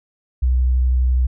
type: tone with vibrato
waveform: sine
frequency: 63 Hz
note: B1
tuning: 35 cents sharp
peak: -13 dBFS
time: 0.42-1.27 s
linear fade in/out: 10 ms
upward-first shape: sine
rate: 12 Hz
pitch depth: 15 cents each way
effects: none